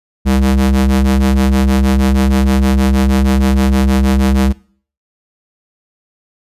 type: ring-modulated tone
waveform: square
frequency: 65.41 Hz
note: C2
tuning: in tune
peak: -7 dBFS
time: 0.25-4.53 s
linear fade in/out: 20 ms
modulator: 134 Hz
effects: noise-tail reverb RT60 0.5 s tail -22 dB re dry + resampled to 32000 Hz